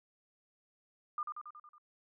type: tone with echo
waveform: sine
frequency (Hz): 1207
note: D6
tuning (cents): +47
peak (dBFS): -33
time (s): 1.18-1.23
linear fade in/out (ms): 2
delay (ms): 92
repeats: 6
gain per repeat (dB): -4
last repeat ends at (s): 1.782
effects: none